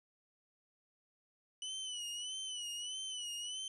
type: tone with vibrato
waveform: sawtooth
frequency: 2974 Hz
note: F#7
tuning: 8 cents sharp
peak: -37 dBFS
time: 1.62-3.68 s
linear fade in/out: 2 ms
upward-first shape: sine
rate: 1.6 Hz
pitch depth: 73 cents each way
effects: resampled to 24000 Hz + 12-bit